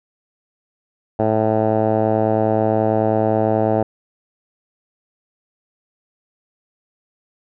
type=tone with low-pass filter; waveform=10% pulse; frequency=109.3 Hz; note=A2; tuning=11 cents flat; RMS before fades=-17 dBFS; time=1.19-3.83 s; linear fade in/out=5 ms; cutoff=750 Hz; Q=2.8; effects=none